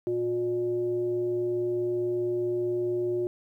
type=tone with frequency modulation; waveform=sine; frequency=359.2 Hz; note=F4; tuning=49 cents sharp; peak=-25 dBFS; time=0.07-3.27 s; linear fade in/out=0 ms; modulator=241 Hz; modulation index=0.38; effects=11-bit